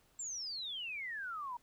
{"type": "exponential sweep", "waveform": "sine", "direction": "down", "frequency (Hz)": [7550, 934], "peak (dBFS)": -39, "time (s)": [0.19, 1.57], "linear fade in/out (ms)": 5, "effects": ["pink hiss -70 dBFS RMS until 1.62 s"]}